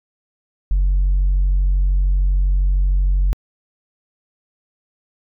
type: tone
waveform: sine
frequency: 46.45 Hz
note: F#1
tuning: 7 cents sharp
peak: -11 dBFS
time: 0.71-3.33 s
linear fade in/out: 0 ms
effects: tanh soft clip ceiling -11 dBFS